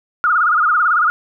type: tone with vibrato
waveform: sine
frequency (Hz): 1325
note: E6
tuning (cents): +9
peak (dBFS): -11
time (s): 0.24-1.1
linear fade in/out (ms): 0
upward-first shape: sine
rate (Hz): 18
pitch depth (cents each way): 160
effects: none